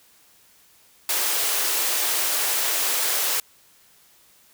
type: high-pass noise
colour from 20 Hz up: white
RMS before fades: -23 dBFS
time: 1.09-3.4 s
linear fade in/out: 2 ms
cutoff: 360 Hz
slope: 24 dB/octave
effects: white hiss -56 dBFS RMS until 4.53 s